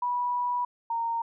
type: tone pair in turn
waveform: sine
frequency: 978 / 923.8 Hz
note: B5 / A#5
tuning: -17 / -16 cents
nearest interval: minor second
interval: 99 cents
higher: first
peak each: -25 / -26 dBFS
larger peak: first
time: 0.02-0.65 / 0.9-1.22 s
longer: first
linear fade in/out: 5 ms
effects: none